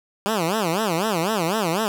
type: tone with vibrato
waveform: 10% pulse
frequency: 190.4 Hz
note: F#3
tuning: 50 cents sharp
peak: -12 dBFS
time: 0.26-1.88 s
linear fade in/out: 0 ms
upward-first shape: sine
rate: 4 Hz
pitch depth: 290 cents each way
effects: none